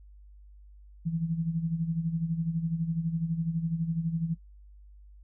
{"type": "tone with tremolo", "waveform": "sine", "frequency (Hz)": 164.81, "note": "E3", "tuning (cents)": 0, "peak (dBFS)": -24, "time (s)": [1.05, 4.35], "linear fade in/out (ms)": 20, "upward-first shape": "sine", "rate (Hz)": 12, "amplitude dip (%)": 70, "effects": ["noise-tail reverb RT60 0.1 s tail -20 dB re dry", "added 50 Hz sine -49 dBFS peak until 5.23 s"]}